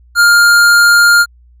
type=tone with hard clipping; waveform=sine; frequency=1407 Hz; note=F6; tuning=12 cents sharp; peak=-6 dBFS; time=0.15-1.26 s; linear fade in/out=50 ms; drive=16 dB; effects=added 60 Hz sine -41 dBFS peak until 1.6 s